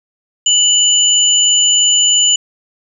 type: tone pair together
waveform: sine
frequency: 2960 / 7023 Hz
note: F#7 / A8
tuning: 0 / -4 cents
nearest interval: octave + minor third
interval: 1496 cents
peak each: -11 dBFS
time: 0.46-2.36 s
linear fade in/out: 5 ms
effects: none